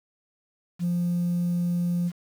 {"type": "tone", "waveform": "sine", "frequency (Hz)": 174.61, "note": "F3", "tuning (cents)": 0, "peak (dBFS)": -21, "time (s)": [0.79, 2.12], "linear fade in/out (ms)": 50, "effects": ["tanh soft clip ceiling -19 dBFS", "8-bit"]}